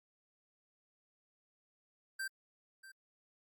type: tone with echo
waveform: square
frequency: 1568 Hz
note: G6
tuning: in tune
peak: -38 dBFS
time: 2.19-2.28 s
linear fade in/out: 10 ms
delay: 640 ms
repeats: 1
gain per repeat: -15 dB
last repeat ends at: 2.92 s
effects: Opus 48 kbps